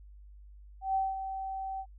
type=tone with ADSR envelope; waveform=sine; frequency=770 Hz; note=G5; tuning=31 cents flat; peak=-25 dBFS; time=0.81-1.86 s; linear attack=140 ms; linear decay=200 ms; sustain=-9 dB; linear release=64 ms; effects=added 50 Hz sine -49 dBFS peak until 1.98 s